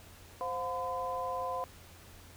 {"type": "tone cluster", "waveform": "sine", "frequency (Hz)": [521, 715, 1016], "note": ["C5", "F5", "B5"], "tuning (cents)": [-7, 41, 49], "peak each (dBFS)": [-38, -38, -36], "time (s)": [0.41, 1.64], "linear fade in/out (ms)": 0, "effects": ["added 87 Hz sine -56 dBFS peak until 2.36 s", "pink hiss -55 dBFS RMS until 2.36 s"]}